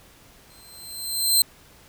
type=tone with exponential growth; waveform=15% pulse; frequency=4122 Hz; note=C8; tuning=27 cents flat; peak=-7 dBFS; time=0.5-1.42 s; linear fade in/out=2 ms; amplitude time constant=200 ms; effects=pink hiss -52 dBFS RMS until 1.88 s